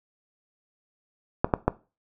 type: clicks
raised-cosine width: 1 ms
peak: -5 dBFS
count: 3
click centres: 1.445 / 1.538 / 1.68 s
effects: noise-tail reverb RT60 0.3 s tail -18 dB re dry